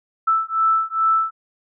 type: beating tone pair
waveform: sine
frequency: 1318.5 / 1320.9 Hz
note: E6 / E6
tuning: 0 / +3 cents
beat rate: 2.4 Hz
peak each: -19 dBFS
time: 0.27-1.31 s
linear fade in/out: 10 ms
effects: none